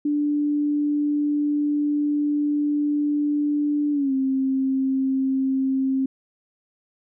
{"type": "tone with pitch glide", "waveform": "sine", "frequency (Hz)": [293.7, 266.2], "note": ["D4", "C4"], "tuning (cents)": [0, 30], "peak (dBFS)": -19, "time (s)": [0.05, 6.06], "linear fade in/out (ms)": 5, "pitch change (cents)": -170, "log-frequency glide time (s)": [3.92, 4.13], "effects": []}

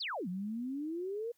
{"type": "exponential two-way sweep", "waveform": "sine", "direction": "down then up", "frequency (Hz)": [5120, 174.61, 482.6], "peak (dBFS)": -35, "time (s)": [0, 1.32], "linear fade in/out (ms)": 10, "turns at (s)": 0.28, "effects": ["white hiss -75 dBFS RMS until 1.37 s"]}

